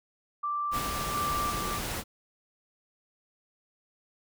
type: tone with tremolo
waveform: sine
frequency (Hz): 1174.7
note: D6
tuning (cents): 0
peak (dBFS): -28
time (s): 0.43-1.79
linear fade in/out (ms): 10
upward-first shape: square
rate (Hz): 1.4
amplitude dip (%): 45
type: noise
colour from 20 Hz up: pink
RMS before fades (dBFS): -34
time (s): 0.71-2.04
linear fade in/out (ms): 50
effects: none